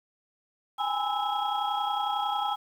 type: tone cluster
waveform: sine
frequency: 807 / 838 / 1003 / 1309 / 3290 Hz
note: G#5 / G#5 / B5 / E6 / G#7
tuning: -50 / +15 / +26 / -13 / -17 cents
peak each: -30 / -30 / -36 / -32 / -36 dBFS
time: 0.78-2.56 s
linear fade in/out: 20 ms
effects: tanh soft clip ceiling -18 dBFS + 9-bit